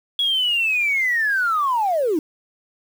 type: linear sweep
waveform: sine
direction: down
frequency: 3360 to 288.9 Hz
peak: -16 dBFS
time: 0.19-2.19 s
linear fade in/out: 2 ms
effects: tanh soft clip ceiling -13 dBFS + 7-bit